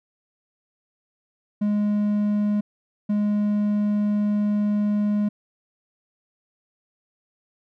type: tone bursts at uneven times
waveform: triangle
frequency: 207.7 Hz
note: G#3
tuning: in tune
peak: -17 dBFS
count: 2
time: 1.61-2.61 / 3.09-5.29 s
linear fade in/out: 10 ms
effects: none